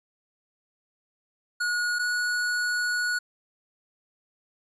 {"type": "tone pair in turn", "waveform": "square", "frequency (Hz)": [1449, 1460.8], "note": ["F#6", "F#6"], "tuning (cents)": [-37, -23], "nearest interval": "unison", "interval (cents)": 14, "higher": "second", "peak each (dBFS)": -25, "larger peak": "neither", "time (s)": [[1.6, 1.99], [1.99, 3.19]], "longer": "second", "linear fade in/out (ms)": 10, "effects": ["resampled to 22050 Hz"]}